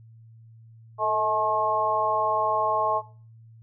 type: tone cluster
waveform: sine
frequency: 441.5 / 640 / 858 / 1078 Hz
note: A4 / D#5 / A5 / C#6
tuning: +6 / +49 / -44 / -49 cents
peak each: -32 / -27 / -27 / -25 dBFS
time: 0.98-3.02 s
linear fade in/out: 50 ms
effects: noise-tail reverb RT60 0.4 s tail -17 dB re dry + added 113 Hz sine -47 dBFS peak until 3.62 s